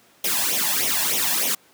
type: noise with flanger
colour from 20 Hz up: white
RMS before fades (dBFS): -22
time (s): 0.24-1.55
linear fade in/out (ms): 5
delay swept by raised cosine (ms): 0.32 to 1.19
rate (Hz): 3.3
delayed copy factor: +0.8
effects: pink hiss -55 dBFS RMS until 1.73 s + high-pass 200 Hz 12 dB/octave